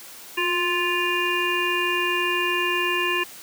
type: harmonic tone with a mistuned harmonic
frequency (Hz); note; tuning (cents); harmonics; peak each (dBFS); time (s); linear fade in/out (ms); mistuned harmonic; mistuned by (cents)
349.2; F4; 0; 1 / 3 / 5 / 7 / 8; -27 / -27 / -27 / -27 / -27; 0.37-3.24; 10; 1; +36
effects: white hiss -42 dBFS RMS until 3.42 s + high-pass 150 Hz 12 dB/octave